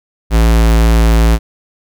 square tone, 56.1 Hz, A1, 34 cents sharp, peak -7 dBFS, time 0.3-1.39 s, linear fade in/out 50 ms, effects none

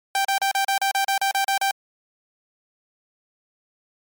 sawtooth tone bursts, 784 Hz, G5, in tune, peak -15 dBFS, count 12, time 0.15-1.711 s, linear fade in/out 2 ms, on 98 ms, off 35 ms, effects MP3 96 kbps

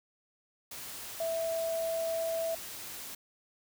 sine tone in noise, 658 Hz, E5, 3 cents flat, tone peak -30 dBFS, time 1.2-2.55 s, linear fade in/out 5 ms, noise white, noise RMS -43 dBFS, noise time 0.71-3.15 s, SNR +10 dB, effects none

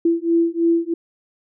sine beating tone pair, 333.8 / 336.9 Hz, E4 / E4, +22 / +38 cents, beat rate 3.1 Hz, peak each -18 / -18 dBFS, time 0.05-0.94 s, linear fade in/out 5 ms, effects none

